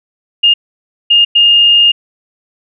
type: tone bursts at uneven times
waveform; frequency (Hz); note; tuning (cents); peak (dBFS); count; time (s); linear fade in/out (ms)
sine; 2831; F7; +23; -4; 3; 0.43-0.54 / 1.1-1.25 / 1.35-1.92; 10
effects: none